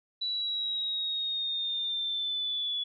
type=exponential sweep; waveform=sine; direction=down; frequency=3951 to 3411 Hz; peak=-29 dBFS; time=0.21-2.84 s; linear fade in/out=10 ms; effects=none